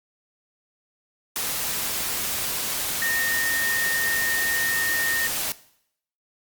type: tone in noise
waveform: sine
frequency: 1839 Hz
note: A#6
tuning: 24 cents flat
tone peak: -23 dBFS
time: 3.02-5.27 s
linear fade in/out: 0 ms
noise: white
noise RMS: -27 dBFS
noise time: 1.36-5.52 s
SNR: +1 dB
effects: noise-tail reverb RT60 0.7 s tail -18 dB re dry + Opus 48 kbps